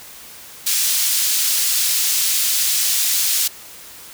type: high-pass noise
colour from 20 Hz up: pink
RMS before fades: -18 dBFS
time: 0.66-3.48 s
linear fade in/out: 10 ms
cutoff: 4400 Hz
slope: 12 dB/octave
effects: white hiss -39 dBFS RMS until 4.13 s